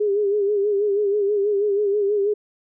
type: tone with vibrato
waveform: sine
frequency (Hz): 407.8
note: G#4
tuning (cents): -32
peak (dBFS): -17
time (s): 0-2.34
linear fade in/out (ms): 10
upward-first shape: sine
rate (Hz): 6.2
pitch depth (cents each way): 63
effects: none